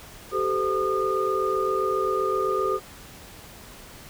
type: tone cluster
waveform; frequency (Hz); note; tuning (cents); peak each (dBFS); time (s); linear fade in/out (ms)
sine; 383.8 / 431.5 / 512 / 1220; G4 / A4 / C5 / D#6; -37 / -34 / -38 / -34; -26 / -28 / -30 / -26; 0.31-2.8; 50
effects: pink hiss -45 dBFS RMS until 4.09 s